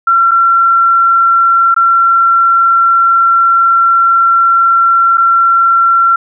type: tone with dropouts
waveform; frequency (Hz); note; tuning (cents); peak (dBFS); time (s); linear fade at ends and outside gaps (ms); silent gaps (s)
sine; 1361; F6; -45; -5; 0.07-6.16; 5; 0.311-0.315 / 1.744-1.763 / 5.173-5.179
effects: none